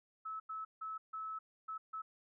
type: tone bursts at uneven times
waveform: sine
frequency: 1300 Hz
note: E6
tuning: 24 cents flat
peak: -40 dBFS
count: 6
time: 0.25-0.4 / 0.49-0.65 / 0.81-0.98 / 1.13-1.39 / 1.68-1.78 / 1.93-2.02 s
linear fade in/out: 10 ms
effects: none